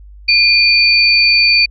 sine tone pair together, 2416 / 4561 Hz, D7 / C#8, +48 / +49 cents, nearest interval major seventh, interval 1101 cents, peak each -10 dBFS, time 0.28-1.66 s, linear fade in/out 10 ms, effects added 50 Hz sine -34 dBFS peak until 1.7 s + AAC 48 kbps

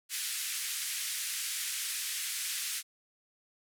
white band-pass noise, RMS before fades -36 dBFS, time 0.09-2.83 s, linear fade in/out 50 ms, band 1700 to 12000 Hz, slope 24 dB/octave, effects none

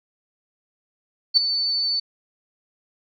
sine tone with ADSR envelope, 4506 Hz, C#8, 28 cents sharp, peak -9 dBFS, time 1.34-2 s, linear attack 31 ms, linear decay 10 ms, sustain -11 dB, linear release 8 ms, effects none

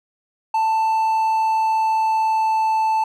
triangle tone with pitch glide, 885 to 879.9 Hz, A5 to A5, +10 to 0 cents, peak -14 dBFS, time 0.54-3.04 s, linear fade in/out 5 ms, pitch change -10 cents, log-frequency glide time 0.87-2.8 s, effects none

